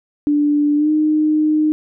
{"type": "tone with pitch glide", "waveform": "sine", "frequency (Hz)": [293.5, 306.8], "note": ["D4", "D#4"], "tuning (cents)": [-1, -24], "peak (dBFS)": -12, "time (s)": [0.27, 1.72], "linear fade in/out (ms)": 0, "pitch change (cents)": 77, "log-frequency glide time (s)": [0.76, 0.9], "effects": []}